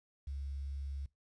sine tone with quantisation, 69.3 Hz, C#2, in tune, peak -38 dBFS, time 0.27-1.06 s, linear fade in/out 5 ms, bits 11, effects noise-tail reverb RT60 0.2 s tail -22 dB re dry + resampled to 22050 Hz

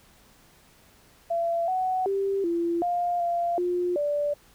sine tone with pitch steps, 677 / 745 / 392.9 / 340.1 / 703 / 690 / 355.3 / 584 Hz, E5 / F#5 / G4 / F4 / F5 / F5 / F4 / D5, +46 / +12 / +4 / -46 / +11 / -21 / +30 / -10 cents, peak -23 dBFS, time 1.3-4.34 s, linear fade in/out 10 ms, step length 380 ms, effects pink hiss -57 dBFS RMS until 4.54 s

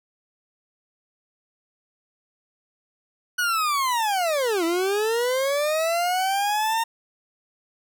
40% pulse linear two-way sweep, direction down then up, 1481 to 325.2 to 921 Hz, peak -20 dBFS, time 3.38-6.84 s, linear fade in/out 10 ms, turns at 4.64 s, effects none

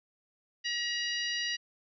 harmonic tone with a mistuned harmonic, 954 Hz, A#5, 40 cents sharp, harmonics 2 / 3 / 4 / 5 / 6, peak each -35 / -35 / -40 / -38 / -42 dBFS, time 0.64-1.57 s, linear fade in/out 20 ms, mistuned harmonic 4, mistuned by +24 cents, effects none

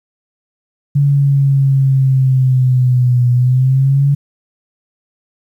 sine linear two-way sweep, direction down then up, 142.6 to 122.4 to 142.6 Hz, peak -8 dBFS, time 0.95-4.15 s, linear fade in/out 10 ms, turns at 3.31 s, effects 8-bit

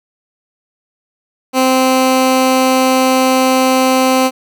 15% pulse tone, 260 Hz, C4, 11 cents flat, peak -3 dBFS, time 1.53-4.31 s, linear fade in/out 50 ms, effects none

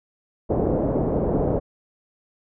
white low-pass noise, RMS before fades -22 dBFS, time 0.49-1.6 s, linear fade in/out 20 ms, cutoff 580 Hz, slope 24 dB/octave, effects none

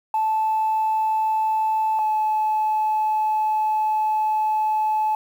sine tone pair in turn, 874 / 862.5 Hz, A5 / A5, -12 / -35 cents, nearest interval unison, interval 23 cents, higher first, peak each -17 dBFS, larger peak neither, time 0.14-1.99 / 1.99-5.15 s, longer second, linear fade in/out 2 ms, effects tanh soft clip ceiling -15 dBFS + 8-bit

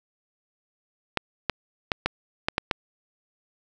clicks, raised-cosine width 0.3 ms, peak -6 dBFS, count 7, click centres 1.173 / 1.497 / 1.918 / 2.06 / 2.485 / 2.581 / 2.712 s, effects none

